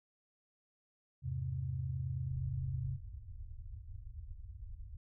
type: chord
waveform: sine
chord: E augmented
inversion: none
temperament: equal with one note detuned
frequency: 82.41 / 101.45 / 130.81 Hz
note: E2 / G#2 / B#2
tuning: 0 / -40 / 0 cents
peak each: -41 / -43 / -37 dBFS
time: 1.22-2.99 s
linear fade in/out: 50 ms
type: low-pass noise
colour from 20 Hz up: pink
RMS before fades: -47 dBFS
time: 2.28-4.97 s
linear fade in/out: 5 ms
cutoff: 110 Hz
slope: 96 dB/octave
effects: none